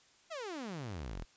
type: exponential sweep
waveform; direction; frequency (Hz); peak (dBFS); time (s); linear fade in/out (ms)
sawtooth; down; 692 to 35.21; -36; 0.3-1.25; 20
effects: white hiss -65 dBFS RMS until 1.36 s + resampled to 16000 Hz